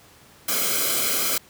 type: noise with comb filter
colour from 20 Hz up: white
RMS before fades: -23 dBFS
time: 0.48-1.38 s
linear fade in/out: 5 ms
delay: 1.1 ms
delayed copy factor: -1
effects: pink hiss -51 dBFS RMS until 1.49 s + high-pass 80 Hz 12 dB/octave